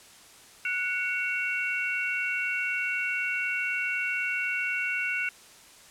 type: tone cluster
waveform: sine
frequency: 1472 / 2234 / 2726 Hz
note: F#6 / C#7 / F7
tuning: -9 / +13 / -43 cents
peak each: -31 dBFS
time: 0.65-5.29 s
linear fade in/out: 2 ms
effects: white hiss -52 dBFS RMS until 5.9 s + low-pass 10000 Hz 12 dB/octave